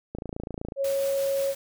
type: click train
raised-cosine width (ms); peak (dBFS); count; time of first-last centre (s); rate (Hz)
2; -20; 17; 0.15-0.721; 28
type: tone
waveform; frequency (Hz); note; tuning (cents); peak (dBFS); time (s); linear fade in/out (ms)
sine; 550; C#5; -14; -23; 0.76-1.55; 50
type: noise with tremolo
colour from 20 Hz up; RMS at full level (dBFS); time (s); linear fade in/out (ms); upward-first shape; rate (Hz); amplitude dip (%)
white; -38; 0.84-1.55; 5; sine; 5.6; 25
effects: none